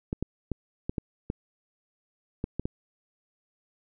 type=clicks; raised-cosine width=3 ms; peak=-16 dBFS; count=9; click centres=0.129 / 0.226 / 0.517 / 0.895 / 0.982 / 1.301 / 2.441 / 2.596 / 2.655 s; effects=none